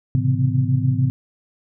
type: tone cluster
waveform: sine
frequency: 108.6 / 128.8 / 135.6 / 165.5 / 254.1 Hz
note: A2 / C3 / C#3 / E3 / B3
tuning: -22 / -27 / -38 / +7 / +49 cents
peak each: -22 / -20 / -20 / -29 / -26 dBFS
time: 0.15-1.1 s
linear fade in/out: 0 ms
effects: none